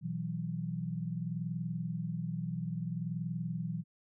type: chord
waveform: sine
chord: B suspended fourth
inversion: none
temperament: just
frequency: 123.47 / 164.63 / 185.21 Hz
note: B2 / E3 / F#3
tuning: 0 / -2 / +2 cents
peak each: -40 / -36 / -40 dBFS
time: 0.01-3.84 s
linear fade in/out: 50 ms
effects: none